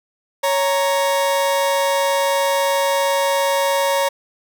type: tone pair together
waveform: 40% pulse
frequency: 555.3 / 932.3 Hz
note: C#5 / A#5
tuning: +3 / 0 cents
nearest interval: major sixth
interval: 897 cents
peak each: -17 / -19 dBFS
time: 0.43-4.09 s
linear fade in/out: 10 ms
effects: none